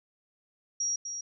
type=tone with echo; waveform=sine; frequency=5680 Hz; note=F8; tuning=28 cents sharp; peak=-27 dBFS; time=0.8-0.96 s; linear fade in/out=5 ms; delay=250 ms; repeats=1; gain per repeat=-7 dB; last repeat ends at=1.21 s; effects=none